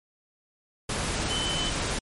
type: tone in noise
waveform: sine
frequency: 3041 Hz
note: F#7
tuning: 47 cents sharp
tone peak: -29 dBFS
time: 1.3-1.7 s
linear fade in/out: 5 ms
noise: pink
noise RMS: -29 dBFS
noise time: 0.89-1.99 s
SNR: -3 dB
effects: MP3 48 kbps